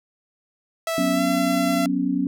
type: tone with pitch glide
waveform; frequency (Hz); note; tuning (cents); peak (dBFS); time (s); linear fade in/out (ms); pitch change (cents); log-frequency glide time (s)
sawtooth; 657 to 676.3; E5 to E5; -6 to +44; -19; 0.87-1.86; 2; +50; 1.12-1.23
type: chord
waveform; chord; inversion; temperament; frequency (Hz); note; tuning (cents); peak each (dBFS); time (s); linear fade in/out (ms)
sine; F# suspended fourth; none; equal; 185 / 246.9 / 277.2; F#3 / B3 / C#4; 0 / 0 / 0; -26 / -25 / -22; 0.98-2.27; 2
effects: none